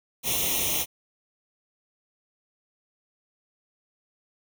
white noise with comb filter, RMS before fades -26 dBFS, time 0.23-0.86 s, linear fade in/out 50 ms, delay 0.32 ms, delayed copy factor +0.9, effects none

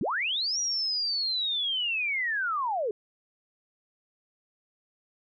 sine linear two-way sweep, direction up then down, 128.3 to 5800 to 393.7 Hz, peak -26 dBFS, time 0.01-2.91 s, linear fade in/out 2 ms, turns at 0.59 s, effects none

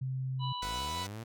sine tone, 130.81 Hz, C3, in tune, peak -32 dBFS, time 0.01-0.53 s, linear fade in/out 10 ms
harmonic tone, 987.8 Hz, B5, in tune, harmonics 1 / 3 / 4, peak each -37 / -42 / -43 dBFS, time 0.39-1.07 s, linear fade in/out 50 ms
sawtooth linear sweep, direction up, 46.25 to 117.9 Hz, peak -36 dBFS, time 0.62-1.24 s, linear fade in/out 10 ms
5% pulse chord, B suspended fourth, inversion none, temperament equal, 493.9 / 659.3 / 740 Hz, B4 / E5 / F#5, 0 / 0 / 0 cents, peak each -34 / -36 / -32 dBFS, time 0.62-1.07 s, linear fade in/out 5 ms
effects none

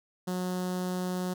sawtooth tone with notch filter, 182.1 Hz, F#3, 27 cents flat, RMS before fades -32 dBFS, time 0.27-1.34 s, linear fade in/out 10 ms, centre 2300 Hz, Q 1.1, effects none

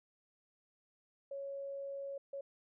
sine tone bursts at uneven times, 554.4 Hz, C#5, in tune, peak -40 dBFS, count 2, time 1.31-2.18 / 2.33-2.41 s, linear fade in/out 5 ms, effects none

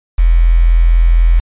sine tone with quantisation, 42.09 Hz, E1, 37 cents sharp, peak -5 dBFS, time 0.18-1.4 s, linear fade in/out 10 ms, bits 5, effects resampled to 8000 Hz

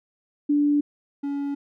sine / triangle tone pair in turn, 291.5 / 282.7 Hz, D4 / C#4, -13 / +34 cents, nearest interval minor second, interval 53 cents, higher first, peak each -17 / -23 dBFS, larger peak first, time 0.49-0.81 / 1.23-1.55 s, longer neither, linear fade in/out 10 ms, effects none

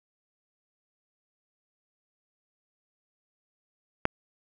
click, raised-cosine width 0.5 ms, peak -7 dBFS, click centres 4.054 s, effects none

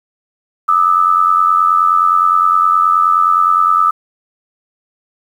sine tone pair together, 1206 / 1295.6 Hz, D6 / E6, +46 / -30 cents, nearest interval minor second, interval 124 cents, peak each -11 dBFS, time 0.68-3.91 s, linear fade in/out 10 ms, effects 7-bit

